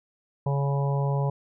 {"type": "harmonic tone", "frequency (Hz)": 140, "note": "C#3", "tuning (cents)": 18, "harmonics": [1, 3, 4, 5, 6, 7], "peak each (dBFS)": [-23, -34, -34, -39, -37, -36], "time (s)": [0.46, 1.3], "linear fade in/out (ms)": 5, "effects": []}